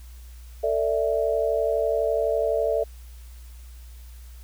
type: chord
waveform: sine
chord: A suspended fourth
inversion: none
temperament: equal with one note detuned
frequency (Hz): 447.7 / 587.3 / 659.3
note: A4 / D5 / E5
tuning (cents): +30 / 0 / 0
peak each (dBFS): -25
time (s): 0.63-2.84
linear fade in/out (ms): 10
effects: added 60 Hz sine -40 dBFS peak until 4.43 s + white hiss -55 dBFS RMS until 4.43 s